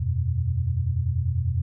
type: chord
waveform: sine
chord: E suspended second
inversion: none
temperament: equal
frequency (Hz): 82.41 / 92.5 / 123.47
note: E2 / F#2 / B2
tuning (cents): 0 / 0 / 0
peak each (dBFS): -26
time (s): 0-1.62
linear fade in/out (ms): 10
effects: none